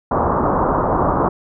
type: low-pass noise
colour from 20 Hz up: white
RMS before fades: -17 dBFS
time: 0.11-1.29 s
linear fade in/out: 5 ms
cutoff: 1200 Hz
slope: 48 dB/octave
effects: none